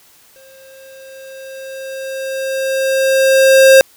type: tone with exponential growth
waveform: square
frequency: 533 Hz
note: C5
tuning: 32 cents sharp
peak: -3 dBFS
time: 0.36-3.81 s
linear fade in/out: 0 ms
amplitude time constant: 750 ms
effects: white hiss -48 dBFS RMS until 3.96 s